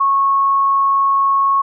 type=tone; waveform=sine; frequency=1099 Hz; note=C#6; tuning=15 cents flat; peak=-11 dBFS; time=0-1.62 s; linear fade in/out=10 ms; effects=none